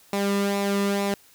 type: tone with flanger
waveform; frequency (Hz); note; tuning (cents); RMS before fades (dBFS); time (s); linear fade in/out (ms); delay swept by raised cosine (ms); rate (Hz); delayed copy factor
sawtooth; 200; G3; +35; -24; 0.13-1.14; 2; 0.63 to 1.33; 2.2; -0.55
effects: white hiss -55 dBFS RMS until 1.34 s